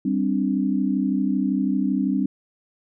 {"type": "chord", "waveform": "sine", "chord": "G suspended fourth", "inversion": "none", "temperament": "just", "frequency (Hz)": [196, 261.3, 294], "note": ["G3", "C4", "D4"], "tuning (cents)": [0, -2, 2], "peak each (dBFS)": [-23, -23, -25], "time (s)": [0.05, 2.26], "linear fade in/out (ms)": 5, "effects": []}